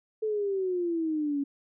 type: exponential sweep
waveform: sine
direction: down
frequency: 440 to 277.2 Hz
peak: -26 dBFS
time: 0.22-1.44 s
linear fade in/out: 10 ms
effects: none